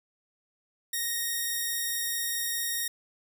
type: tone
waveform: 5% pulse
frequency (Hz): 1864.7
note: A#6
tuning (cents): 0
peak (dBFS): -18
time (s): 0.93-2.88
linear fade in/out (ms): 5
effects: none